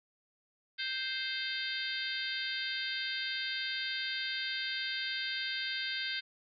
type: harmonic tone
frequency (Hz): 523.3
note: C5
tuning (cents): 0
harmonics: 3 / 4 / 5 / 6 / 7 / 8 / 9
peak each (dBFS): -39 / -41 / -45 / -42 / -40 / -45 / -42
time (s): 0.78-6.21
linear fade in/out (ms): 20
effects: none